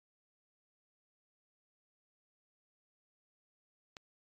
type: click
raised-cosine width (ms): 0.2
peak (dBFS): -29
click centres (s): 3.968
effects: AAC 64 kbps